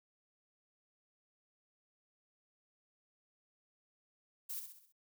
violet noise with echo, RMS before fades -42 dBFS, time 4.49-4.6 s, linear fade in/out 10 ms, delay 65 ms, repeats 5, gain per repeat -6 dB, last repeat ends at 4.925 s, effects none

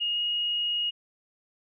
sine tone with pitch glide, 2859 to 2876 Hz, F7 to F#7, +40 to -50 cents, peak -25 dBFS, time 0-0.91 s, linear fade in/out 20 ms, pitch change +10 cents, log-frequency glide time 0.12-0.19 s, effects none

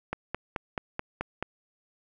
click train, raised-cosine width 0.5 ms, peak -15 dBFS, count 7, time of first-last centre 0.13-1.426 s, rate 4.63 Hz, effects none

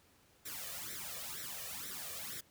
white noise with flanger, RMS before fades -44 dBFS, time 0.45-2.41 s, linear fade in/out 10 ms, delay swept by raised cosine 0.52 to 1.72 ms, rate 2.1 Hz, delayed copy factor +0.85, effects pink hiss -67 dBFS RMS until 2.5 s + high-pass 60 Hz 12 dB/octave

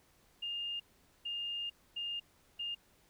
sine tone bursts at uneven times, 2820 Hz, F7, 16 cents sharp, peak -36 dBFS, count 4, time 0.42-0.8 / 1.25-1.7 / 1.96-2.2 / 2.59-2.75 s, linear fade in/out 10 ms, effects pink hiss -68 dBFS RMS until 3.09 s

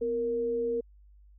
sine tone pair together, 251.1 / 466.2 Hz, B3 / A#4, +29 / 0 cents, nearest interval major seventh, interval 1071 cents, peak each -38 / -27 dBFS, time 0.01-0.81 s, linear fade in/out 10 ms, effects added 50 Hz sine -53 dBFS peak until 1.38 s

